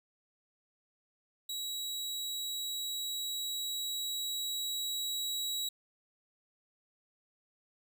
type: tone with level ramp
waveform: sawtooth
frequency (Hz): 3880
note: B7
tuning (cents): -31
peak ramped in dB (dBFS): -33 to -30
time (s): 1.49-5.69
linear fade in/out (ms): 5
effects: none